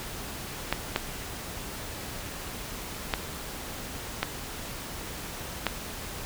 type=clicks; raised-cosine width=0.3 ms; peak=-8 dBFS; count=5; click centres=0.726 / 0.961 / 3.138 / 4.23 / 5.667 s; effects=pink hiss -38 dBFS RMS until 6.25 s